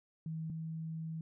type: tone pair in turn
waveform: sine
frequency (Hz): 160.3 / 161.09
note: E3 / E3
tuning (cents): -48 / -40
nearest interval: unison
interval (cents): 8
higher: second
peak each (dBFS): -37 / -38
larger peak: first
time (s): 0.26-0.5 / 0.5-1.21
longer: second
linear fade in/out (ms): 2
effects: none